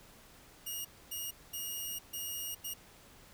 5% pulse tone bursts at uneven times, 2865 Hz, F7, 44 cents sharp, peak -29 dBFS, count 5, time 0.66-0.85 / 1.11-1.31 / 1.53-1.99 / 2.13-2.55 / 2.64-2.74 s, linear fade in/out 10 ms, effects pink hiss -58 dBFS RMS until 3.33 s

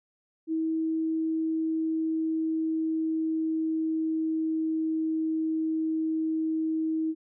sine tone with pitch glide, 321.2 to 318.4 Hz, E4 to D#4, -45 to +40 cents, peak -25 dBFS, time 0.47-7.15 s, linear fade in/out 50 ms, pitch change -15 cents, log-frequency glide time 0.75-5.13 s, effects none

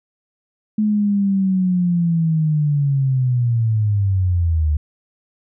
sine linear sweep, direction down, 214.8 to 73.42 Hz, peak -14 dBFS, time 0.78-4.77 s, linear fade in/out 5 ms, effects none

